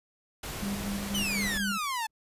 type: noise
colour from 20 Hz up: pink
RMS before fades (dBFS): -37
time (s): 0.43-1.58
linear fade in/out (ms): 5
type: tone with tremolo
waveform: sine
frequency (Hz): 200.3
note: G3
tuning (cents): +38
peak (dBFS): -30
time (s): 0.62-1.78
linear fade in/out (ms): 10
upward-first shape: square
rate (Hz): 4.1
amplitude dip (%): 45
type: exponential sweep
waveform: sawtooth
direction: down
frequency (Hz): 3109 to 858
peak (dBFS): -26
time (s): 1.14-2.07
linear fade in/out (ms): 10
type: noise with exponential decay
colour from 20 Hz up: brown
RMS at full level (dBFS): -43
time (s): 1.55-2.11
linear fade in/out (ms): 1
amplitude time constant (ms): 120
effects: resampled to 32000 Hz